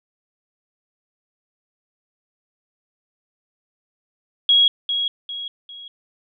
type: tone with echo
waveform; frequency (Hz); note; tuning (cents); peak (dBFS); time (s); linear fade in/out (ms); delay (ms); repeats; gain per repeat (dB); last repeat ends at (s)
sine; 3310; G#7; -6; -11; 4.49-4.68; 2; 400; 3; -8; 5.88
effects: none